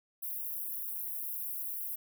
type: high-pass noise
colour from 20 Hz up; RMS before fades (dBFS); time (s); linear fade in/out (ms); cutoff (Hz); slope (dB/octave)
white; -38; 0.22-1.96; 10; 11000; 48
effects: none